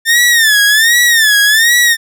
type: tone with vibrato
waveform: sawtooth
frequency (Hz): 1788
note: A6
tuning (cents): +27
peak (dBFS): -3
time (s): 0.05-1.97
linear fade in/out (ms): 50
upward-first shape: sine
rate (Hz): 1.3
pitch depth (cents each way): 140
effects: none